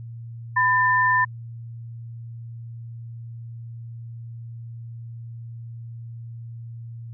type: tone pair together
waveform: sine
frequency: 1002.7 / 1788 Hz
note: B5 / A6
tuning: +26 / +27 cents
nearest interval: minor seventh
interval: 1001 cents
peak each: -19 dBFS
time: 0.56-1.25 s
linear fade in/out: 10 ms
effects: added 116 Hz sine -34 dBFS peak until 7.13 s